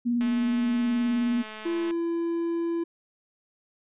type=tone with vibrato; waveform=sine; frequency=239.5 Hz; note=A#3; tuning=47 cents sharp; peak=-22 dBFS; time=0.05-1.43 s; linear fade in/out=20 ms; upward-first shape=triangle; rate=19 Hz; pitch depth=36 cents each way
type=click train; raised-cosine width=0.3 ms; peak=-24 dBFS; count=368; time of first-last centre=0.21-1.909 s; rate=216 Hz
type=tone with pitch glide; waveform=triangle; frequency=339.6 to 336.9 Hz; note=F4 to E4; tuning=-48 to +38 cents; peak=-23 dBFS; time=1.65-2.84 s; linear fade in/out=10 ms; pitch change=-14 cents; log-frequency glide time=1.75-2.01 s
effects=resampled to 8000 Hz